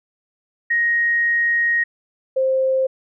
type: tone pair in turn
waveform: sine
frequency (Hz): 1875 / 526.2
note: A#6 / C5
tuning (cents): +10 / +10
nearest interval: octave + minor seventh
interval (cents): 2200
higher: first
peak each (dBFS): -15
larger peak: neither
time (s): 0.7-1.84 / 2.36-2.87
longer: first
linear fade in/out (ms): 10
effects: none